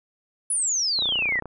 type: exponential sweep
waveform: sine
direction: down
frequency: 10310 to 1847 Hz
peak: -21 dBFS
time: 0.5-1.4 s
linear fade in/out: 5 ms
type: click train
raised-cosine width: 1 ms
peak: -22 dBFS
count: 15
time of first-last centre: 0.99-1.457 s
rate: 30 Hz
effects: none